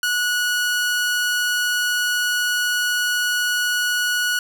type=tone; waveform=sawtooth; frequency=1464 Hz; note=F#6; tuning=19 cents flat; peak=-15 dBFS; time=0.03-4.39 s; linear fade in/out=2 ms; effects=none